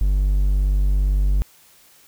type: tone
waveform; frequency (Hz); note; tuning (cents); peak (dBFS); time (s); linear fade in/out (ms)
triangle; 48.85; G1; -5; -13; 0.01-1.42; 0
effects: white hiss -52 dBFS RMS until 2.07 s